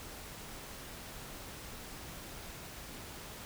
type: silence
effects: pink hiss -47 dBFS RMS until 3.45 s